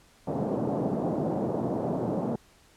pink band-pass noise, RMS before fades -29 dBFS, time 0.27-2.36 s, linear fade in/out 5 ms, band 140 to 740 Hz, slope 24 dB/octave, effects pink hiss -59 dBFS RMS until 2.76 s + low-pass 11000 Hz 12 dB/octave

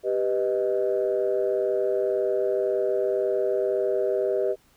sine chord, G augmented, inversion none, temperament equal, 392 / 493.9 / 622.3 Hz, G4 / B4 / D#5, 0 / 0 / 0 cents, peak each -24 / -26 / -26 dBFS, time 0.03-4.56 s, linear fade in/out 50 ms, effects tanh soft clip ceiling -14 dBFS + pink hiss -61 dBFS RMS until 4.76 s

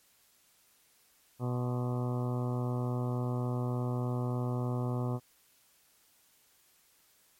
harmonic tone with a mistuned harmonic, 123.47 Hz, B2, in tune, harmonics 1 / 2 / 3 / 4 / 5 / 6 / 7 / 8 / 9 / 10, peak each -31 / -37 / -41 / -43 / -45 / -47 / -48 / -49 / -50 / -51 dBFS, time 1.39-5.2 s, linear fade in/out 50 ms, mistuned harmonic 8, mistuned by +69 cents, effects white hiss -66 dBFS RMS until 7.39 s + MP3 64 kbps

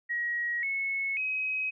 sine tone with pitch steps, 1900 / 2195 / 2536 Hz, A#6 / C#7 / D#7, +33 / -18 / +32 cents, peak -28 dBFS, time 0.09-1.71 s, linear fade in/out 20 ms, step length 540 ms, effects none

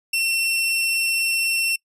sawtooth tone, 2708 Hz, E7, 46 cents sharp, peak -16 dBFS, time 0.13-1.76 s, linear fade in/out 5 ms, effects noise-tail reverb RT60 0.1 s tail -25 dB re dry + resampled to 32000 Hz

